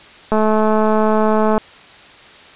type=click train; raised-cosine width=1 ms; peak=-3 dBFS; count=273; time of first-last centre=0.32-1.579 s; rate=216 Hz; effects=white hiss -41 dBFS RMS until 2.55 s + resampled to 8000 Hz